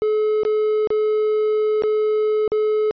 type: tone with dropouts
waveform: triangle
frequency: 428.6 Hz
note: A4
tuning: 45 cents flat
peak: -14 dBFS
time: 0.02-2.91 s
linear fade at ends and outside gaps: 0 ms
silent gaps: 0.434-0.451 / 0.873-0.904 / 1.822-1.836 / 2.478-2.519 s
effects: resampled to 11025 Hz